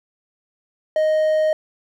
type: tone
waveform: triangle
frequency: 622.3 Hz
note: D#5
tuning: in tune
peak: -13 dBFS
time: 0.96-1.53 s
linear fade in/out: 2 ms
effects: none